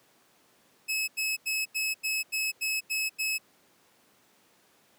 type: tone bursts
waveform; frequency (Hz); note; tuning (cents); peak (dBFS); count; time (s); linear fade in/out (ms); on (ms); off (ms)
sawtooth; 2582; E7; -37; -24; 9; 0.88-3.384; 20; 200; 88
effects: pink hiss -63 dBFS RMS until 4.98 s + high-pass 200 Hz 12 dB/octave